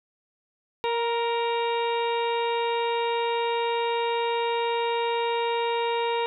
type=harmonic tone with a mistuned harmonic; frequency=466.2 Hz; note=A#4; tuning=in tune; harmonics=1 / 2 / 3 / 4 / 5 / 6 / 7 / 8; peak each=-26 / -27 / -41 / -40 / -37 / -37 / -47 / -38 dBFS; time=0.84-6.26 s; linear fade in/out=0 ms; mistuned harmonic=2; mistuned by=+16 cents; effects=none